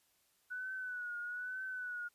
sine tone with vibrato, 1480 Hz, F#6, in tune, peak -39 dBFS, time 0.5-2.09 s, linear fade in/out 20 ms, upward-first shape triangle, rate 1.1 Hz, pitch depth 66 cents each way, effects white hiss -74 dBFS RMS until 2.14 s + resampled to 32000 Hz

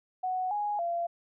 sine tone with pitch steps, 741 / 829 / 686 Hz, F#5 / G#5 / F5, +2 / -3 / -31 cents, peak -28 dBFS, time 0.23-1.07 s, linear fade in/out 10 ms, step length 280 ms, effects none

